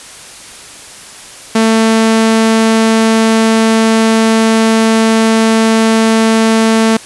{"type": "tone", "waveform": "sawtooth", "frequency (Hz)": 223.2, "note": "A3", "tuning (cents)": 25, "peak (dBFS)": -3, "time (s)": [1.55, 6.97], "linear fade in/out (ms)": 5, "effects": ["white hiss -32 dBFS RMS until 7.05 s", "resampled to 24000 Hz"]}